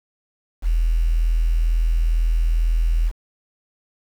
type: tone with quantisation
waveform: sine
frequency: 41.08 Hz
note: E1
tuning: 5 cents flat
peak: -15 dBFS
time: 0.62-3.12 s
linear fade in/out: 50 ms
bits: 7
effects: none